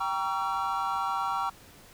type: chord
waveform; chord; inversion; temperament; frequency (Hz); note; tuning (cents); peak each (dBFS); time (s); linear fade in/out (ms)
triangle; G diminished seventh; none; just; 784 / 940.8 / 1128.9 / 1354.7; G5 / Bb5 / Db6 / Fb6; 0 / +16 / +31 / +47; -31; 0-1.5; 10
effects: pink hiss -53 dBFS RMS until 1.93 s